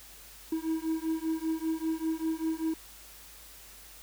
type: beating tone pair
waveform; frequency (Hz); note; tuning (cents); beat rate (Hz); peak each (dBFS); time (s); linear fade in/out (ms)
triangle; 319 / 324.1; D#4 / E4; +43 / -29; 5.1; -30; 0.52-2.74; 5
effects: added 50 Hz sine -57 dBFS peak until 4.02 s + white hiss -51 dBFS RMS until 4.02 s